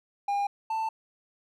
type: tone pair in turn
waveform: triangle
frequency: 807 / 887.4 Hz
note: G#5 / A5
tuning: -50 / +14 cents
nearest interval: major second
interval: 164 cents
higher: second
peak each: -23 / -25 dBFS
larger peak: first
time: 0.28-0.47 / 0.7-0.89 s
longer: neither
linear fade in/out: 5 ms
effects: none